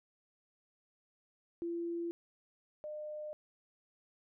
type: tone pair in turn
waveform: sine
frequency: 340.3 / 605.2 Hz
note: F4 / D#5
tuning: -45 / -48 cents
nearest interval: minor seventh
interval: 997 cents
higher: second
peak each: -35 / -40 dBFS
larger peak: first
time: 1.62-2.11 / 2.84-3.33 s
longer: neither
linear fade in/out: 0 ms
effects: none